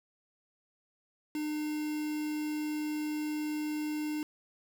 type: tone with quantisation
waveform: triangle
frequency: 303.1 Hz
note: D#4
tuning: 45 cents flat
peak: -30 dBFS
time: 1.35-4.23 s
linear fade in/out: 2 ms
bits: 7
effects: none